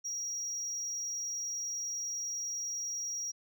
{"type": "tone", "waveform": "sine", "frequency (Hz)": 5690, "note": "F8", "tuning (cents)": 31, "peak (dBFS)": -32, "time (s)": [0.04, 3.32], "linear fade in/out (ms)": 20, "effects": ["tanh soft clip ceiling -33 dBFS"]}